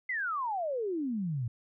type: exponential sweep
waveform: sine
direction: down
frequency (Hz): 2092 to 111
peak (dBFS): -30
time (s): 0.09-1.48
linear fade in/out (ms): 5
effects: none